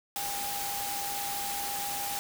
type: tone in noise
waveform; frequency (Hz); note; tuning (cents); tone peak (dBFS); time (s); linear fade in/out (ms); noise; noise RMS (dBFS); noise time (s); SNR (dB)
sine; 806; G5; +48; -36; 0.16-2.19; 0; white; -35; 0.16-2.19; -4
effects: none